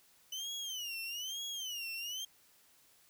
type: tone with vibrato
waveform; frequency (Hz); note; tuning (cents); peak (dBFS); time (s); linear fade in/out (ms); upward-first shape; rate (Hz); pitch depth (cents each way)
30% pulse; 2995; F#7; +20; -36; 0.32-2.25; 5; sine; 1.1; 180
effects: white hiss -66 dBFS RMS until 3.09 s